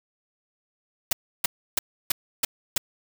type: noise bursts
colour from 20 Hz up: white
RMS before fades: -22 dBFS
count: 6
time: 1.11-2.78 s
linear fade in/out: 5 ms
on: 20 ms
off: 310 ms
effects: none